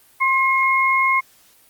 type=tone pair together; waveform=sine; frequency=1060.3 / 2154 Hz; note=C6 / C7; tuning=+23 / +50 cents; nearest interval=octave; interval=1227 cents; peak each=-17 dBFS; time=0.2-1.21 s; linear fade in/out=20 ms; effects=white hiss -53 dBFS RMS until 1.69 s + Opus 32 kbps